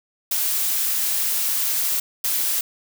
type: noise bursts at uneven times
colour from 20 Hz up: blue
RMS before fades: -22 dBFS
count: 2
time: 0.31-2 / 2.24-2.61 s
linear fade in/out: 5 ms
effects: none